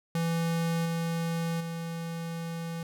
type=tone with level steps; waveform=square; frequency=166.5 Hz; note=E3; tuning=18 cents sharp; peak=-27 / -29 / -34 dBFS; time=0.15-2.83 s; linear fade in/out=2 ms; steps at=0.85 / 1.6 s; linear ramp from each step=10 ms; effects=none